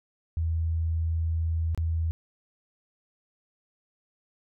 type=tone with dropouts; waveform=sine; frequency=81.7 Hz; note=E2; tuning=15 cents flat; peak=-24 dBFS; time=0.37-2.11 s; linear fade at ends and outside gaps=0 ms; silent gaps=1.748-1.776 s; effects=none